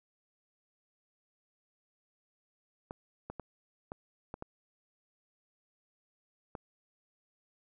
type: clicks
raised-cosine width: 1 ms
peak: -26 dBFS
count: 7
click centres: 2.909 / 3.3 / 3.397 / 3.919 / 4.341 / 4.424 / 6.552 s
effects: none